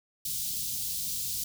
white band-stop noise, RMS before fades -33 dBFS, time 0.25-1.44 s, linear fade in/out 5 ms, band 190 to 3700 Hz, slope 24 dB/octave, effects none

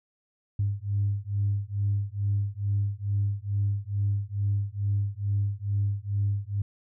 sine beating tone pair, 99.9 / 102.2 Hz, G2 / G#2, +33 / -27 cents, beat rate 2.3 Hz, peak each -27 dBFS, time 0.59-6.62 s, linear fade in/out 5 ms, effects tanh soft clip ceiling -17 dBFS

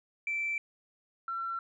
sine tone pair in turn, 2333 / 1354.1 Hz, D7 / E6, -12 / +46 cents, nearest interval major sixth, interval 942 cents, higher first, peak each -29 / -32 dBFS, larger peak first, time 0.27-0.58 / 1.28-1.59 s, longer neither, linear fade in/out 2 ms, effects tanh soft clip ceiling -25 dBFS

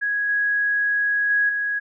sine tone with level steps, 1661.2 Hz, G#6, in tune, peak -20 / -18 / -16 / -21 dBFS, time 0.01-1.8 s, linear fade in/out 20 ms, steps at 0.29 / 1.3 / 1.49 s, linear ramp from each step 2 ms, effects none

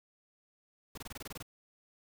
pink noise bursts, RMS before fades -44 dBFS, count 10, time 0.95-1.427 s, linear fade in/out 5 ms, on 27 ms, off 23 ms, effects none

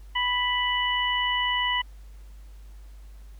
harmonic tone, 987.8 Hz, B5, in tune, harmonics 1 / 2 / 3, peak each -27 / -27 / -27 dBFS, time 0.15-1.82 s, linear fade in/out 10 ms, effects added 50 Hz sine -42 dBFS peak until 3.39 s + pink hiss -61 dBFS RMS until 3.39 s

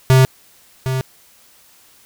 square tone with echo, 130.81 Hz, C3, in tune, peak -8 dBFS, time 0.1-0.25 s, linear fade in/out 0 ms, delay 760 ms, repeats 1, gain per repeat -10 dB, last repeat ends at 1.01 s, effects white hiss -50 dBFS RMS until 2.05 s

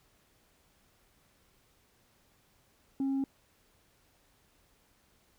sine tone, 271.2 Hz, C#4, 38 cents flat, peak -26 dBFS, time 3-3.24 s, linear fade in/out 2 ms, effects tanh soft clip ceiling -27 dBFS + pink hiss -68 dBFS RMS until 5.38 s

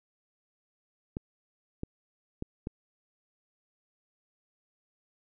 clicks, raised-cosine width 3 ms, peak -21 dBFS, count 4, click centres 1.169 / 1.834 / 2.424 / 2.671 s, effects none

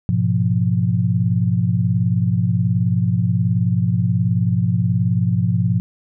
sine chord, F diminished, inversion first, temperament equal with one note detuned, 104.79 / 123.47 / 174.61 Hz, Ab2 / Cb3 / F3, +16 / 0 / 0 cents, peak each -19 dBFS, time 0.09-5.8 s, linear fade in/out 0 ms, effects none

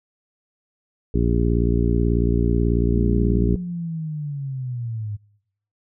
harmonic tone, 58.27 Hz, A#1, in tune, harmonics 1 / 2 / 3 / 4 / 5 / 6 / 7, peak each -20 / -23 / -25 / -26 / -27 / -28 / -28 dBFS, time 1.14-3.56 s, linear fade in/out 5 ms
sine linear sweep, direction down, 213.4 to 101.6 Hz, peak -25 dBFS, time 2.92-5.17 s, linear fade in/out 20 ms
effects noise-tail reverb RT60 0.8 s tail -24 dB re dry

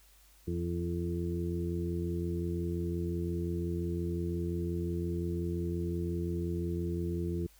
harmonic tone with a mistuned harmonic, 85.7 Hz, F2, 32 cents flat, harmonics 1 / 2 / 3 / 4 / 5, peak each -35 / -36 / -46 / -36 / -44 dBFS, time 0.47-7.47 s, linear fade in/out 10 ms, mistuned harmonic 5, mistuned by +16 cents, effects added 50 Hz sine -61 dBFS peak until 7.59 s + white hiss -63 dBFS RMS until 7.59 s

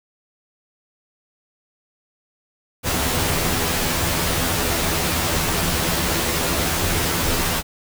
pink noise with comb filter, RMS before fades -21 dBFS, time 2.83-7.63 s, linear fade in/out 50 ms, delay 12 ms, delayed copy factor +0.75, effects none

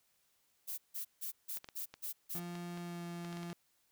violet noise bursts, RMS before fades -41 dBFS, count 7, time 0.67-2.4 s, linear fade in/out 20 ms, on 110 ms, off 160 ms
clicks, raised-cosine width 0.2 ms, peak -31 dBFS, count 11, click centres 1.572 / 1.644 / 1.688 / 1.94 / 2.554 / 2.775 / 3.248 / 3.328 / 3.371 / 3.431 / 3.501 s
35% pulse tone with pitch glide, 174.1 to 172.1 Hz, F3 to F3, -5 to -25 cents, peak -40 dBFS, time 2.35-3.53 s, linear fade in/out 0 ms, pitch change -20 cents, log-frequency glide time 2.79-3.04 s
effects white hiss -75 dBFS RMS until 3.91 s

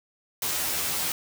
white noise with comb filter, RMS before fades -28 dBFS, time 0.42-1.12 s, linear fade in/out 2 ms, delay 12 ms, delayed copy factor +0.95, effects none

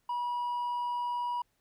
sine tone with hard clipping, 969 Hz, B5, 33 cents flat, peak -31 dBFS, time 0.09-1.42 s, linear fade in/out 5 ms, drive 2 dB, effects pink hiss -75 dBFS RMS until 1.6 s

